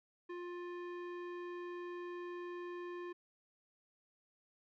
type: tone with low-pass filter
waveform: square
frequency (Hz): 352.3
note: F4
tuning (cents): +15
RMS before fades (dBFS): -45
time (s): 0.29-3.13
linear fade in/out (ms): 10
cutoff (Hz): 2000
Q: 1.1
effects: none